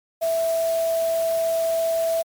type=tone in noise; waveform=sine; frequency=659.3 Hz; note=E5; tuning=in tune; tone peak=-19 dBFS; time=0.21-2.23 s; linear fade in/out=20 ms; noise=white; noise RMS=-36 dBFS; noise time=0.21-2.23 s; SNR=+14 dB; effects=MP3 96 kbps